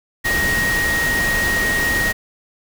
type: tone in noise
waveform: sine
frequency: 1878 Hz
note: A#6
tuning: 12 cents sharp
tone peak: -17 dBFS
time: 0.24-2.13 s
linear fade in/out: 20 ms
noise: pink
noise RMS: -23 dBFS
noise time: 0.24-2.13 s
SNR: +3 dB
effects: none